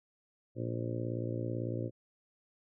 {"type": "harmonic tone", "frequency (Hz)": 58, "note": "A#1", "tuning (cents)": -8, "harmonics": [2, 3, 4, 5, 6, 7, 8, 9, 10], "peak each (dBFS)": [-36, -48, -44, -42, -41, -47, -49, -43, -50], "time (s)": [0.55, 1.91], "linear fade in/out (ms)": 50, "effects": []}